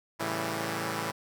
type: chord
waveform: 5% pulse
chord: A dominant seventh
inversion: none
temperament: equal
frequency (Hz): 110 / 138.59 / 164.81 / 196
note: A2 / C#3 / E3 / G3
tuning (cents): 0 / 0 / 0 / 0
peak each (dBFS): -24 / -28 / -23 / -27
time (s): 0.19-1.12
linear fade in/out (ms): 20
effects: none